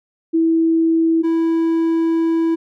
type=tone pair in turn; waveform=sine / triangle; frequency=327 / 328.7 Hz; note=E4 / E4; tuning=-14 / -5 cents; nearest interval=unison; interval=9 cents; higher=second; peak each=-12 dBFS; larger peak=neither; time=0.33-1.23 / 1.23-2.56 s; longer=second; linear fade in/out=20 ms; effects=none